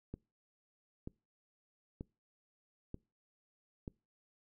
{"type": "click train", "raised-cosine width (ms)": 3, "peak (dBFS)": -29, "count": 5, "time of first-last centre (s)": [0.14, 3.878], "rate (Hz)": 1.07, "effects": ["noise-tail reverb RT60 0.3 s tail -25 dB re dry"]}